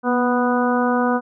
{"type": "harmonic tone with a mistuned harmonic", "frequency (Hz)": 246.9, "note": "B3", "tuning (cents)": 0, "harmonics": [1, 2, 3, 4, 5, 6], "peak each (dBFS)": [-19, -22, -24, -25, -26, -27], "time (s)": [0.03, 1.21], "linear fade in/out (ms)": 50, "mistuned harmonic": 1, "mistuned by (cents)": -27, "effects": []}